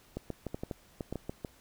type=clicks; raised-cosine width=2 ms; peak=-22 dBFS; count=11; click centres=0.17 / 0.303 / 0.467 / 0.545 / 0.635 / 0.712 / 1.008 / 1.126 / 1.157 / 1.295 / 1.448 s; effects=pink hiss -61 dBFS RMS until 1.6 s